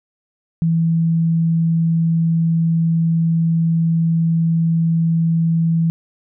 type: tone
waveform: sine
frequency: 164.81 Hz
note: E3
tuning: in tune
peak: -13 dBFS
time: 0.62-5.9 s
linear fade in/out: 0 ms
effects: none